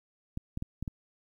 clicks, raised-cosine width 5 ms, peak -22 dBFS, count 5, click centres 0.374 / 0.574 / 0.624 / 0.826 / 0.878 s, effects 10-bit

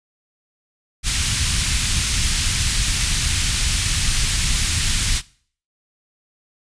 pink band-stop noise, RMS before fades -19 dBFS, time 1.03-5.22 s, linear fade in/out 50 ms, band 110 to 2500 Hz, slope 12 dB/octave, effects noise-tail reverb RT60 0.5 s tail -21 dB re dry + resampled to 22050 Hz

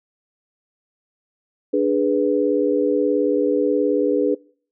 sine chord, G# diminished, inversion second, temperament equal, 293.7 / 415.3 / 493.9 Hz, D4 / G#4 / B4, 0 / 0 / 0 cents, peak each -20 dBFS, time 1.73-4.35 s, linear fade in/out 10 ms, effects noise-tail reverb RT60 0.5 s tail -24 dB re dry

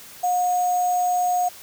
sine tone with sample-and-hold, 720 Hz, F#5, 47 cents flat, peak -18 dBFS, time 0.23-1.49 s, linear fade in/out 10 ms, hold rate 7350 Hz, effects white hiss -43 dBFS RMS until 1.62 s

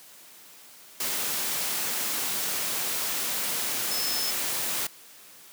sine tone in noise, 5220 Hz, E8, 18 cents flat, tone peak -30 dBFS, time 3.91-4.31 s, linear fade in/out 5 ms, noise white, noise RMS -29 dBFS, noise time 1-4.87 s, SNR -4 dB, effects white hiss -50 dBFS RMS until 5.52 s + high-pass 150 Hz 12 dB/octave

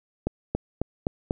accelerating click train, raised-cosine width 2 ms, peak -11 dBFS, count 5, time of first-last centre 0.27-1.309 s, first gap 280 ms, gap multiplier 0.95, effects none

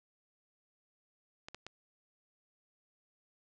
clicks, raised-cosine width 0.2 ms, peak -27 dBFS, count 3, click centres 1.485 / 1.546 / 1.666 s, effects resampled to 16000 Hz + 9-bit

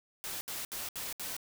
white noise bursts, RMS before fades -39 dBFS, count 5, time 0.24-1.366 s, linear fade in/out 0 ms, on 170 ms, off 69 ms, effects none

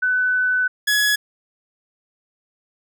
sine / sawtooth tone pair in turn, 1502 / 1685.9 Hz, F#6 / G#6, +26 / +26 cents, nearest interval major second, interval 200 cents, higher second, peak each -16 / -12 dBFS, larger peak second, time 0.02-0.68 / 0.87-1.16 s, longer first, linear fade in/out 10 ms, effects none

